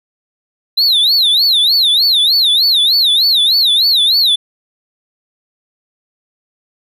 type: tone with vibrato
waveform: triangle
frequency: 3932 Hz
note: B7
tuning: 8 cents flat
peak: -7 dBFS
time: 0.77-4.36 s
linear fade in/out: 10 ms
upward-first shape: sine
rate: 3.3 Hz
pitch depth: 230 cents each way
effects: none